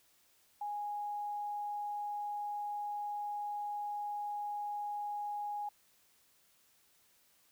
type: tone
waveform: sine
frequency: 827 Hz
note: G#5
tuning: 8 cents flat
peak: -36 dBFS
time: 0.61-5.69 s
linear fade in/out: 5 ms
effects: white hiss -69 dBFS RMS until 7.51 s